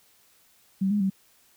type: tone with pitch steps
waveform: sine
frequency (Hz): 192.6 / 206.7 / 192.4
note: G3 / G#3 / G3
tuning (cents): -30 / -8 / -32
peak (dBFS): -21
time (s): 0.81-1.101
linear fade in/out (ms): 10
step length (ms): 97
effects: white hiss -61 dBFS RMS until 1.56 s